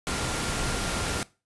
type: tone in noise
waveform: sine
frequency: 1393 Hz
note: F6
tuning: 5 cents flat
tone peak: -39 dBFS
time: 0.07-1.23 s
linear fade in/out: 0 ms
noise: pink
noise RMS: -29 dBFS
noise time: 0.07-1.23 s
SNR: -13 dB
effects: noise-tail reverb RT60 0.3 s tail -20 dB re dry + resampled to 24000 Hz